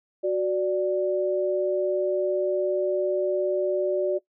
sine tone pair together, 370 / 587.3 Hz, F#4 / D5, 0 / 0 cents, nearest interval minor sixth, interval 800 cents, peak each -24 dBFS, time 0.23-4.19 s, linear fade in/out 20 ms, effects noise-tail reverb RT60 0.1 s tail -19 dB re dry

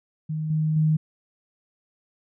sine tone with level steps, 155.7 Hz, D#3, 2 cents sharp, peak -25 / -20 / -17 dBFS, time 0.29-0.97 s, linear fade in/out 10 ms, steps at 0.5 / 0.76 s, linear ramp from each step 5 ms, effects none

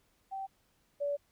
sine tone pair in turn, 775 / 573.6 Hz, G5 / D5, -20 / -41 cents, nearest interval perfect fourth, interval 521 cents, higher first, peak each -36 / -30 dBFS, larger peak second, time 0.31-0.47 / 1-1.17 s, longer second, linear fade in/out 20 ms, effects pink hiss -72 dBFS RMS until 1.31 s

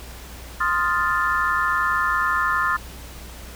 sine chord, F dominant seventh, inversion second, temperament equal, 1046.5 / 1244.5 / 1396.9 / 1760 Hz, C6 / Eb6 / F6 / A6, 0 / 0 / 0 / 0 cents, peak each -24 dBFS, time 0.6-2.77 s, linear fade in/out 10 ms, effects added 60 Hz sine -39 dBFS peak until 3.55 s + pink hiss -41 dBFS RMS until 3.55 s

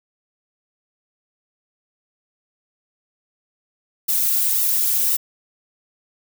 violet noise with flanger, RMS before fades -19 dBFS, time 4.08-5.17 s, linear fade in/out 10 ms, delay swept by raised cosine 1.2 to 3.3 ms, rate 1.9 Hz, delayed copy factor -0.85, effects none

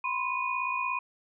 sine tone cluster, 994 / 1051 / 2475 Hz, B5 / C6 / D#7, +11 / +7 / -10 cents, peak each -33 / -32 / -32 dBFS, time 0.04-0.99 s, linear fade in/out 5 ms, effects none

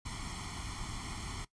pink noise with comb filter, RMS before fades -41 dBFS, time 0.05-1.45 s, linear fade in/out 10 ms, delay 0.93 ms, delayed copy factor +0.85, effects noise-tail reverb RT60 0.1 s tail -18 dB re dry + resampled to 22050 Hz

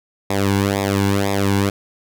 sawtooth tone with flanger, 99.1 Hz, G2, 19 cents sharp, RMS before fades -18 dBFS, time 0.3-1.7 s, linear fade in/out 5 ms, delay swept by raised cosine 0.67 to 1.63 ms, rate 2 Hz, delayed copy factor -0.9, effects none

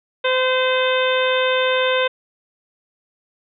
harmonic tone, 514 Hz, C5, 31 cents flat, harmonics 1 / 2 / 3 / 4 / 5 / 6 / 7, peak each -18 / -24 / -24 / -28 / -26 / -29 / -26 dBFS, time 0.24-2.08 s, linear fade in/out 10 ms, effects none

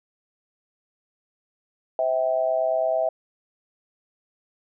sine tone with amplitude modulation, 650 Hz, E5, 24 cents flat, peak -16 dBFS, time 1.99-3.09 s, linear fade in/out 2 ms, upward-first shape sine, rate 129 Hz, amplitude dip 85%, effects none

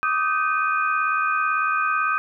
sine tone cluster, 1174 / 1252 / 1546 / 2476 Hz, D6 / D#6 / G6 / D#7, -1 / +10 / -24 / -9 cents, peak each -28 / -22 / -24 / -29 dBFS, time 0.03-2.18 s, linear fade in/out 0 ms, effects none

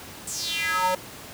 square tone with high-pass filter sweep, 184.3 Hz, F#3, 7 cents flat, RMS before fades -26 dBFS, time 0.27-0.95 s, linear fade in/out 5 ms, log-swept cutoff 8400 to 630 Hz, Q 4.6, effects pink hiss -41 dBFS RMS until 1.33 s + high-pass 80 Hz 12 dB/octave

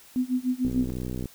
sine tone with tremolo, 252.9 Hz, B3, 41 cents sharp, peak -20 dBFS, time 0.16-0.9 s, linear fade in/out 0 ms, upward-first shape sine, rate 6.7 Hz, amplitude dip 95%
click train, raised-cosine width 3 ms, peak -20 dBFS, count 39, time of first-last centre 0.65-1.257 s, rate 62.6 Hz
effects white hiss -52 dBFS RMS until 1.34 s

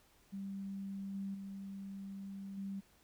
sine tone with level steps, 196 Hz, G3, in tune, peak -40 / -38 / -43 / -39 dBFS, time 0.32-2.81 s, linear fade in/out 20 ms, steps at 1.14 / 1.34 / 2.57 s, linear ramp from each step 10 ms, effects pink hiss -68 dBFS RMS until 3.03 s

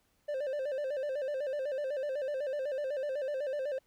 triangle tone with vibrato, 556 Hz, C#5, 5 cents sharp, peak -30 dBFS, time 0.28-3.79 s, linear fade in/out 10 ms, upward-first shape square, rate 8 Hz, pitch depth 100 cents each way, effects pink hiss -73 dBFS RMS until 3.86 s

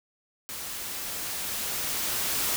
white noise with level ramp, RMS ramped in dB -37 to -27 dBFS, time 0.49-2.56 s, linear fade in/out 0 ms, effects none

